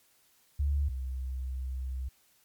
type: tone pair in turn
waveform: sine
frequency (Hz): 71.3 / 64.69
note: C#2 / C2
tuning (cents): +49 / -19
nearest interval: major second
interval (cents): 168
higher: first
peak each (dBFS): -25 / -32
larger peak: first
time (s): 0.59-0.89 / 0.89-2.09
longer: second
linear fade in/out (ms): 10
effects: white hiss -66 dBFS RMS until 2.44 s + MP3 96 kbps